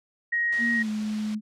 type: tone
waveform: sine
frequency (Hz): 1884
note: A#6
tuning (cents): +18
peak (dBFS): -22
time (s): 0.32-0.83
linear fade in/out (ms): 10
type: noise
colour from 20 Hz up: white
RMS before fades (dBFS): -40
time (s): 0.52-1.35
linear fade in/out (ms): 5
type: tone with pitch glide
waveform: sine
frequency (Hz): 234.2 to 213.5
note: A#3 to G#3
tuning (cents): +8 to +48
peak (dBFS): -26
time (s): 0.58-1.41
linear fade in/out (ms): 50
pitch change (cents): -160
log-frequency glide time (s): 0.73-0.89
effects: low-pass 5000 Hz 12 dB/octave